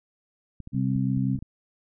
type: clicks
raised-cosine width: 5 ms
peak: -26 dBFS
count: 8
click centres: 0.603 / 0.674 / 0.746 / 0.961 / 1.173 / 1.355 / 1.388 / 1.425 s
type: harmonic tone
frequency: 65.41 Hz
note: C2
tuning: in tune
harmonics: 2 / 3 / 4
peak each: -25 / -27 / -28 dBFS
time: 0.72-1.39 s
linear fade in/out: 50 ms
effects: none